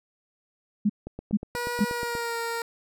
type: tone bursts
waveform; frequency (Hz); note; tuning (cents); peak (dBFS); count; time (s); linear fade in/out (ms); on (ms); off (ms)
sine; 207.7; G#3; 0; -18; 3; 0.85-1.848; 10; 46; 430
type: click train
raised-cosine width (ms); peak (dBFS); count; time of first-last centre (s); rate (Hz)
2; -22; 10; 1.07-2.152; 8.32
type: tone with pitch glide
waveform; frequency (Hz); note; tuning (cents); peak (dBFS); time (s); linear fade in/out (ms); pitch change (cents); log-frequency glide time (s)
15% pulse; 482.4 to 463.8; B4 to A#4; -41 to -9; -22; 1.55-2.62; 2; -68; 1.87-2.38
effects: none